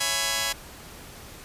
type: chord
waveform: 5% pulse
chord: C# minor seventh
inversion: none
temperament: just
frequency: 554.4 / 665.2 / 831.5 / 997.9 Hz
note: C#5 / E5 / G#5 / B5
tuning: 0 / +16 / +2 / +18 cents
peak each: -20 / -22 / -19 / -18 dBFS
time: 0-0.53 s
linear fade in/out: 10 ms
effects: pink hiss -44 dBFS RMS until 1.44 s + resampled to 32000 Hz